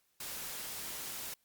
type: noise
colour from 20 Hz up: white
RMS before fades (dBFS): -42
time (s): 0.2-1.34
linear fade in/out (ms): 5
effects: white hiss -75 dBFS RMS until 1.44 s + Opus 48 kbps